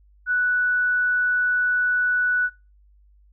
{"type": "tone", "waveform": "sine", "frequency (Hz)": 1480, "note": "F#6", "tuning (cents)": 0, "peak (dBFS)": -18, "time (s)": [0.26, 2.5], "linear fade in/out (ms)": 50, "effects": ["noise-tail reverb RT60 0.3 s tail -25 dB re dry", "added 50 Hz sine -52 dBFS peak until 3.32 s"]}